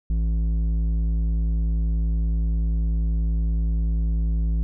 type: tone with low-pass filter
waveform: square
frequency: 55.2 Hz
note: A1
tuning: 6 cents sharp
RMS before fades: -22 dBFS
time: 0.1-4.63 s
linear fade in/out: 0 ms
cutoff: 160 Hz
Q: 0.86
effects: none